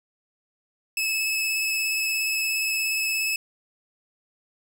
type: tone with vibrato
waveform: sawtooth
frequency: 2598 Hz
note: E7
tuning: 26 cents flat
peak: -20 dBFS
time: 0.97-3.36 s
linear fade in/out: 2 ms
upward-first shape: sine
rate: 17 Hz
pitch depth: 15 cents each way
effects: none